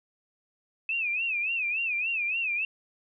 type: tone with vibrato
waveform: sine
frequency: 2560 Hz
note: D#7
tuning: 49 cents sharp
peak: -26 dBFS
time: 0.89-2.65 s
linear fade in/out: 2 ms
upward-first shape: sine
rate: 3.5 Hz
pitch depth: 140 cents each way
effects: none